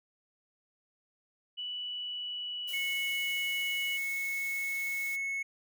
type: tone with pitch glide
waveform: sine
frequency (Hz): 2960 to 2929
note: F#7 to F#7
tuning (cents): 0 to -18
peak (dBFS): -35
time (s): 1.57-3.98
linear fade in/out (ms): 20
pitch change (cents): -18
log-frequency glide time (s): 1.74-3.68
type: noise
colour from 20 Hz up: blue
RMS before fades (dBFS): -45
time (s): 2.67-5.17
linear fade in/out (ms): 20
type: tone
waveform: triangle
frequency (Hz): 2196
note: C#7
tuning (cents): -17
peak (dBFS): -30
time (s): 2.73-5.43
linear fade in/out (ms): 10
effects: none